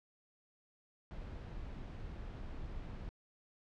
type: noise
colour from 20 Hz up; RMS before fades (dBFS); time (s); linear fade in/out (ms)
brown; -45; 1.11-3.09; 0
effects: low-pass 4000 Hz 12 dB/octave